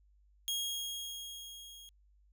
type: tone with level ramp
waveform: sawtooth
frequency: 3273 Hz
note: G#7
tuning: 26 cents flat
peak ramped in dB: -29 to -48 dBFS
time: 0.48-1.89 s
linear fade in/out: 0 ms
effects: added 50 Hz sine -63 dBFS peak until 2.32 s